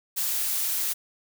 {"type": "noise", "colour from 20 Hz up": "blue", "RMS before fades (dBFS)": -27, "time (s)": [0.16, 0.94], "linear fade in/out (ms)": 20, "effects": []}